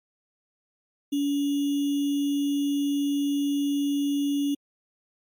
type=tone with sample-and-hold; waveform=sine; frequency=284.4 Hz; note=C#4; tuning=45 cents sharp; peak=-22 dBFS; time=1.12-4.55 s; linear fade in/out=10 ms; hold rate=3150 Hz; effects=MP3 64 kbps